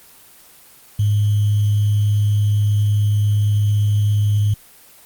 sine tone with sample-and-hold, 103.83 Hz, G#2, in tune, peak -13 dBFS, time 0.99-4.54 s, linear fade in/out 5 ms, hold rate 3150 Hz, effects white hiss -46 dBFS RMS until 5.05 s + Opus 24 kbps

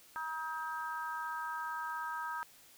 harmonic tone, 317.2 Hz, D#4, 33 cents sharp, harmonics 3 / 4 / 5, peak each -40 / -41 / -42 dBFS, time 0.16-2.43 s, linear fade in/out 0 ms, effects white hiss -60 dBFS RMS until 2.77 s

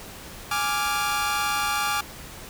sawtooth chord, D diminished, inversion second, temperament equal, 830.6 / 1174.7 / 1396.9 Hz, Ab5 / D6 / F6, 0 / 0 / 0 cents, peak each -24 / -23 / -25 dBFS, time 0.51-2.01 s, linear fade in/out 5 ms, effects pink hiss -41 dBFS RMS until 2.49 s

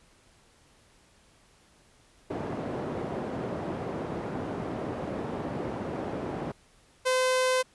white band-pass noise, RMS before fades -34 dBFS, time 2.3-6.52 s, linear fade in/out 5 ms, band 100 to 530 Hz, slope 12 dB/octave
sawtooth tone, 513 Hz, C5, 34 cents flat, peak -19 dBFS, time 7.05-7.63 s, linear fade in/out 20 ms
effects pink hiss -61 dBFS RMS until 7.74 s + resampled to 24000 Hz

